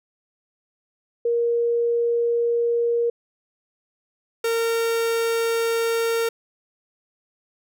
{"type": "tone pair in turn", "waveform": ["sine", "45% pulse"], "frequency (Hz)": [470.7, 459.2], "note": ["A#4", "A#4"], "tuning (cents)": [17, -26], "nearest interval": "unison", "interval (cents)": 43, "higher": "first", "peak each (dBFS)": [-18, -20], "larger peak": "first", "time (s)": [[1.25, 3.1], [4.44, 6.29]], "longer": "neither", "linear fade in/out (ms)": 5, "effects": []}